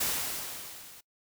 white noise with level ramp, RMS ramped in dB -28 to -51 dBFS, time 0-1.01 s, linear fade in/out 10 ms, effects noise-tail reverb RT60 0.1 s tail -22 dB re dry

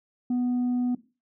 sine tone, 246.9 Hz, B3, in tune, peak -20 dBFS, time 0.3-0.95 s, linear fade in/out 5 ms, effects noise-tail reverb RT60 0.3 s tail -17 dB re dry + tanh soft clip ceiling -22 dBFS

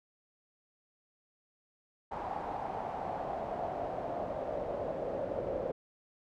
brown noise with band-pass filter sweep, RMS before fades -37 dBFS, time 2.11-5.72 s, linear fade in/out 10 ms, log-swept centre 850 to 530 Hz, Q 4.5, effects none

